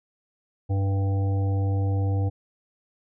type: harmonic tone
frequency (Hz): 98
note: G2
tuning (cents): 0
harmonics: 1 / 3 / 5 / 7 / 8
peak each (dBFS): -21 / -34 / -36 / -43 / -40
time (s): 0.69-2.3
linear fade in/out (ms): 20
effects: none